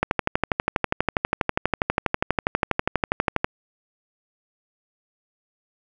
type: click train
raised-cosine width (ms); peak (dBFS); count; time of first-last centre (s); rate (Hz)
0.5; -4; 43; 0.03-3.445; 12.3
effects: none